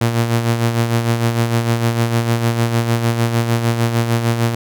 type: tone with tremolo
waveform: sawtooth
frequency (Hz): 116.54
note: A#2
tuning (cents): 0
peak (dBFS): -8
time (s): 0.01-4.55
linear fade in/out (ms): 5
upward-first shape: sine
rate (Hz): 6.6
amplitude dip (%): 55
effects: none